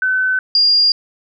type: tone pair in turn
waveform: sine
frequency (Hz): 1517 / 4816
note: F#6 / D8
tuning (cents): +43 / +43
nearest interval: octave + minor sixth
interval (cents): 2000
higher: second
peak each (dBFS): -13 / -9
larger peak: second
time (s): 0.02-0.39 / 0.55-0.92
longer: neither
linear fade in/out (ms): 2
effects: none